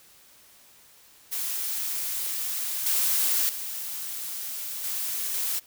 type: noise with level steps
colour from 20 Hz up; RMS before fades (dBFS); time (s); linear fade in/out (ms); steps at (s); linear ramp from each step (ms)
blue; -30 / -24 / -34 / -30 / -28; 1.31-5.6; 20; 2.86 / 3.49 / 4.84 / 5.34; 2
effects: white hiss -55 dBFS RMS until 5.66 s